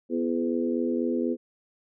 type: harmonic tone with a mistuned harmonic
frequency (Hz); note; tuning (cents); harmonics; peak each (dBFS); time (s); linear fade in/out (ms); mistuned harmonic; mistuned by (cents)
84; E2; +33; 3 / 4 / 5 / 6; -27 / -29 / -31 / -33; 0.09-1.37; 50; 3; -30
effects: none